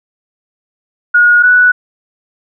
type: tone pair in turn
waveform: sine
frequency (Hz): 1443 / 1477.6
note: F#6 / F#6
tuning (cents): -44 / -3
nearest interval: unison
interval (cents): 41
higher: second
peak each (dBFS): -4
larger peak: neither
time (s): 1.14-1.43 / 1.43-1.72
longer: neither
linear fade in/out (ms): 10
effects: none